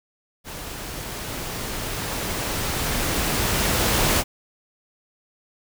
pink noise with level ramp, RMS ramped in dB -35 to -19 dBFS, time 0.44-4.24 s, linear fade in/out 50 ms, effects none

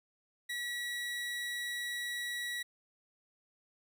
30% pulse tone, 1932 Hz, B6, 39 cents flat, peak -33 dBFS, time 0.49-2.63 s, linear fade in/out 10 ms, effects none

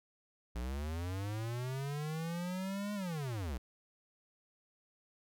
square linear two-way sweep, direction up then down, 56.6 to 208.8 to 56.6 Hz, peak -37 dBFS, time 0.55-3.58 s, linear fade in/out 10 ms, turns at 2.94 s, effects none

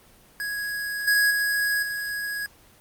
square tone with level steps, 1661.2 Hz, G#6, in tune, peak -28 / -18 / -22 / -28 dBFS, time 0.4-2.46 s, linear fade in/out 0 ms, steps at 1.07 / 1.3 / 1.82 s, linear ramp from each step 10 ms, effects pink hiss -54 dBFS RMS until 2.8 s + Opus 24 kbps

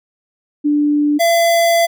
sine / square tone pair in turn, 294.3 / 676.5 Hz, D4 / E5, +4 / +45 cents, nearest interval octave + major second, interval 1441 cents, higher second, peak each -11 dBFS, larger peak neither, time 0.64-1.19 / 1.19-1.87 s, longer second, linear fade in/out 20 ms, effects none

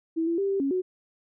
sine tone with pitch steps, 326.1 / 336.3 / 394.6 / 392 / 275.5 / 368.5 Hz, E4 / E4 / G4 / G4 / C#4 / F#4, -19 / +35 / +11 / 0 / -11 / -7 cents, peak -23 dBFS, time 0.16-0.82 s, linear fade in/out 20 ms, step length 110 ms, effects none

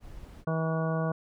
brown noise, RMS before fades -45 dBFS, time 0-0.45 s, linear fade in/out 50 ms
harmonic tone, 161.3 Hz, E3, 37 cents flat, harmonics 1 / 2 / 3 / 4 / 5 / 6 / 7 / 9, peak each -28 / -40 / -35 / -34 / -43 / -44 / -38 / -41 dBFS, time 0.47-1.12 s, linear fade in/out 5 ms
effects none

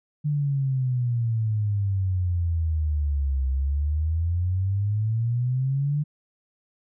sine exponential two-way sweep, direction down then up, 150 to 65.41 to 150 Hz, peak -21 dBFS, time 0.24-6.04 s, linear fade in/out 20 ms, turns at 3.48 s, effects none

